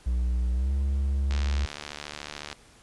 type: tone with pitch glide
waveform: triangle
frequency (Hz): 61.1 to 68.58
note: B1 to C#2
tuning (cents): -18 to -18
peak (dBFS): -21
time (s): 0.06-1.66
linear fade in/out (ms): 10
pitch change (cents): +200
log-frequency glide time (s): 0.53-0.72
type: click train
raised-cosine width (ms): 0.2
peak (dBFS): -18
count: 91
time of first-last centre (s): 1.31-2.528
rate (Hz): 73.9
effects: pink hiss -55 dBFS RMS until 2.82 s + resampled to 24000 Hz

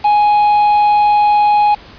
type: tone with quantisation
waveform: triangle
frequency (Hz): 833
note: G#5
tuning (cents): +5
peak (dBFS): -6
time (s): 0.04-1.75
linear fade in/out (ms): 10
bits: 4
effects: pink hiss -38 dBFS RMS until 1.98 s + resampled to 11025 Hz

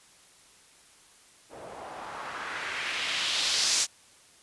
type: noise with low-pass filter sweep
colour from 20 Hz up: blue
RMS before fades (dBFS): -31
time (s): 1.49-3.87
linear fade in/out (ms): 50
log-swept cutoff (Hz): 530 to 6500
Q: 1.7
effects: white hiss -57 dBFS RMS until 4.42 s + resampled to 24000 Hz

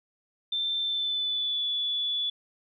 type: tone with pitch glide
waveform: sine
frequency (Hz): 3559 to 3440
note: A7 to A7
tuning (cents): +19 to -40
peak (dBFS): -26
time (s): 0.52-2.3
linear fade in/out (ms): 5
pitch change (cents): -59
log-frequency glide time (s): 0.81-1.65
effects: none

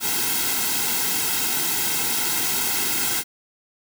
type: noise with comb filter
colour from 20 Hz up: white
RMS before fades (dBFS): -23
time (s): 0-3.24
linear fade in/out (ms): 50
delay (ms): 1.7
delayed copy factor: -0.85
effects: none

